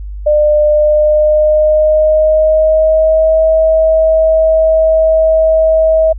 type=tone with pitch glide; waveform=sine; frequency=600 to 639.4 Hz; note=D5 to D#5; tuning=+37 to +47 cents; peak=-6 dBFS; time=0.26-6.13 s; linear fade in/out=10 ms; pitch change=+110 cents; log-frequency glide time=0.65-3.42 s; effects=added 50 Hz sine -21 dBFS peak until 6.18 s